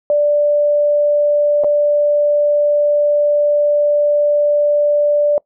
sine tone with dropouts, 587.3 Hz, D5, in tune, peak -10 dBFS, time 0.1-5.38 s, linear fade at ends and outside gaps 1 ms, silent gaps 1.637-1.644 s, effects noise-tail reverb RT60 0.1 s tail -23 dB re dry

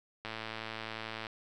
click train, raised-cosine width 0.3 ms, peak -23 dBFS, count 114, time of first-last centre 0.25-1.268 s, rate 111 Hz, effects none

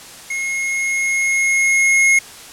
square tone with level ramp, 2160 Hz, C#7, 45 cents flat, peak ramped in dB -21 to -10 dBFS, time 0.3-2.19 s, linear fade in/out 5 ms, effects white hiss -37 dBFS RMS until 2.52 s + low-pass 10000 Hz 12 dB/octave

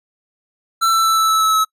square tone with pitch steps, 1339 / 1331.3 / 1323.6 / 1316 / 1308.4 / 1300.9 / 1293.4 Hz, E6 / E6 / E6 / E6 / E6 / E6 / E6, +27 / +17 / +7 / -3 / -13 / -23 / -33 cents, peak -13 dBFS, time 0.81-1.65 s, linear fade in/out 20 ms, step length 120 ms, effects noise-tail reverb RT60 0.1 s tail -26 dB re dry + resampled to 32000 Hz

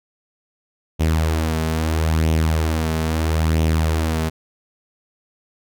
sawtooth tone with flanger, 79.7 Hz, D#2, 42 cents sharp, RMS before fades -19 dBFS, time 0.99-4.3 s, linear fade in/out 20 ms, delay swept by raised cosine 0.32 to 4.72 ms, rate 0.76 Hz, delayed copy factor +0.5, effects none

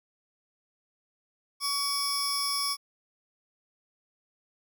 sawtooth tone cluster, 1130 / 5080 / 5460 Hz, C#6 / D#8 / F8, +33 / +35 / -40 cents, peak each -29 dBFS, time 1.6-2.77 s, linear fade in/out 50 ms, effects none

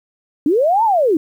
sine linear two-way sweep, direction up then down, 268.2 to 932.3 to 288.4 Hz, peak -11 dBFS, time 0.46-1.17 s, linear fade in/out 2 ms, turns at 0.84 s, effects 8-bit

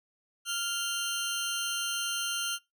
20% pulse tone pair together, 1396.9 / 3111 Hz, F6 / G7, 0 / -14 cents, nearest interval octave + major second, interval 1386 cents, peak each -28 dBFS, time 0.45-2.59 s, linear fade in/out 50 ms, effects noise-tail reverb RT60 0.2 s tail -22 dB re dry

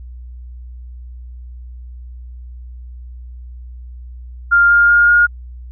sine tone with pitch steps, 1400 / 1408.9 / 1417.9 / 1426.9 Hz, F6 / F6 / F6 / F6, +4 / +15 / +26 / +37 cents, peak -7 dBFS, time 4.51-5.27 s, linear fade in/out 20 ms, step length 190 ms, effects added 61 Hz sine -30 dBFS peak until 5.71 s

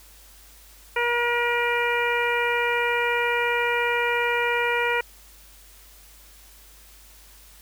harmonic tone, 477.1 Hz, A#4, 40 cents sharp, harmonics 1 / 2 / 3 / 4 / 5 / 6, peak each -26 / -27 / -28 / -28 / -27 / -36 dBFS, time 0.96-5.01 s, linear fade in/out 5 ms, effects added 50 Hz sine -51 dBFS peak until 7.61 s + white hiss -51 dBFS RMS until 7.61 s

